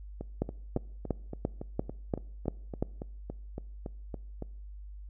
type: two click trains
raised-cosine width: 2 ms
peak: -24 / -15 dBFS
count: 16 / 8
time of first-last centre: 0.21-4.423 / 0.42-2.825 s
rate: 3.56 / 2.91 Hz
effects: noise-tail reverb RT60 0.7 s tail -23 dB re dry + added 50 Hz sine -42 dBFS peak until 5.09 s